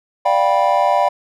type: chord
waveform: triangle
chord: G dominant seventh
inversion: second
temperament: just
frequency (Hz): 588 / 705.6 / 784 / 980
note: D5 / F5 / G5 / B5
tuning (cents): +2 / +18 / 0 / -14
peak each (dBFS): -16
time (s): 0.25-1.09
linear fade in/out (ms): 10
effects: none